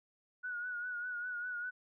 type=tone with vibrato; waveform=sine; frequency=1460 Hz; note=F#6; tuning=24 cents flat; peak=-37 dBFS; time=0.43-1.71 s; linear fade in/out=20 ms; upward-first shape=triangle; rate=5 Hz; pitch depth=54 cents each way; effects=none